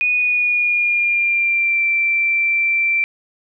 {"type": "tone with pitch glide", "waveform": "sine", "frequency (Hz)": [2475, 2347], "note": ["D#7", "D7"], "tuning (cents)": [-10, -2], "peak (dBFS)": -14, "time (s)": [0.01, 3.04], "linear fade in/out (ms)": 0, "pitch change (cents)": -92, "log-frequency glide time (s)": [0.15, 1.84], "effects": []}